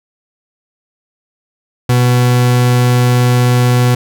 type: tone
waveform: 40% pulse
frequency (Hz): 123.47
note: B2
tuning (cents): 0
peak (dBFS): -7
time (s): 1.89-3.95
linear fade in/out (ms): 5
effects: none